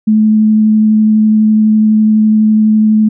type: tone with vibrato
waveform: sine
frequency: 215.8 Hz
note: A3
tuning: 33 cents flat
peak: -5 dBFS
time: 0.07-3.09 s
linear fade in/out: 10 ms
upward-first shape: sine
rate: 12 Hz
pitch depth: 9 cents each way
effects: none